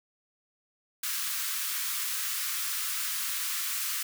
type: high-pass noise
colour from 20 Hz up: white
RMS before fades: -32 dBFS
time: 1.03-4.03 s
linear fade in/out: 5 ms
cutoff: 1100 Hz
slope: 48 dB/octave
effects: none